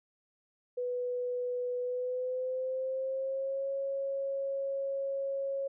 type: tone with pitch glide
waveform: sine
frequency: 493.9 to 548 Hz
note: B4 to C#5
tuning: 0 to -20 cents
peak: -31 dBFS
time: 0.77-5.68 s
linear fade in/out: 10 ms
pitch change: +180 cents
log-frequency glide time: 1.8-3.7 s
effects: none